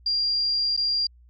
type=tone with dropouts; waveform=sine; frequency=4777 Hz; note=D8; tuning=29 cents sharp; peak=-21 dBFS; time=0.06-1.07 s; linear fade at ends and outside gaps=5 ms; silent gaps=0.766-0.774 s; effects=added 60 Hz sine -50 dBFS peak until 1.29 s